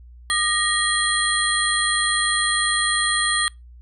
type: tone cluster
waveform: sine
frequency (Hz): 1214 / 1873 / 3282 / 4145 / 8950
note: D#6 / A#6 / G#7 / C8 / C#9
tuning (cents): -43 / +8 / -21 / -17 / +16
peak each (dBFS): -26 / -23 / -25 / -26 / -24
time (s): 0.3-3.48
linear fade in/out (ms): 0
effects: noise-tail reverb RT60 0.2 s tail -25 dB re dry + added 60 Hz sine -41 dBFS peak until 3.81 s